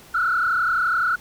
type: tone with frequency modulation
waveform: sine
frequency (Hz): 1400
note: F6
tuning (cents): +4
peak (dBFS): -17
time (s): 0.14-1.16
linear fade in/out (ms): 10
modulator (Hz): 31.8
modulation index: 2.6
effects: tanh soft clip ceiling -13 dBFS + pink hiss -47 dBFS RMS until 1.2 s